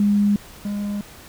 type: tone pair in turn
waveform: sine / triangle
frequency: 204.5 / 204.5 Hz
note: G#3 / G#3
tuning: -26 / -26 cents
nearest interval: unison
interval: 0 cents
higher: neither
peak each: -14 / -21 dBFS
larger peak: first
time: 0-0.36 / 0.65-1.01 s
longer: neither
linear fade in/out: 2 ms
effects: pink hiss -43 dBFS RMS until 1.28 s